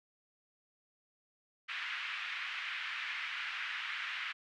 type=band-pass noise; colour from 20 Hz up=white; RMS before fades=-40 dBFS; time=1.68-4.33 s; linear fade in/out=20 ms; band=1400 to 2700 Hz; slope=24 dB/octave; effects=none